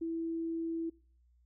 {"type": "tone", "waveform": "sine", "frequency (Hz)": 329.6, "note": "E4", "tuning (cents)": 0, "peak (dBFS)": -33, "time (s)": [0.01, 0.9], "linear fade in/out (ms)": 10, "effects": ["noise-tail reverb RT60 0.4 s tail -22 dB re dry", "added 60 Hz sine -64 dBFS peak until 1.45 s"]}